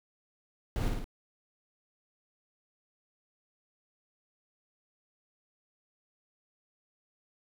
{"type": "noise with echo", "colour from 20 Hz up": "brown", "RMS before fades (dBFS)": -30, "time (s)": [0.76, 0.88], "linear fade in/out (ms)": 0, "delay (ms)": 54, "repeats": 3, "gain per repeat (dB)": -3, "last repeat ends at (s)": 1.042, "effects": []}